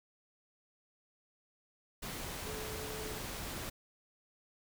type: tone in noise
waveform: sine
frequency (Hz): 433.1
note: A4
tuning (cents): -27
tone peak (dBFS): -45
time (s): 2.46-3.19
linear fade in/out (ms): 10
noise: pink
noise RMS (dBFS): -42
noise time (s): 2.02-3.7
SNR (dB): -6
effects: none